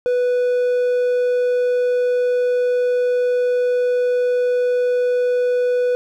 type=tone; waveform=triangle; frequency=493.9 Hz; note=B4; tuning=in tune; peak=-13 dBFS; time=0.06-5.95 s; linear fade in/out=0 ms; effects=none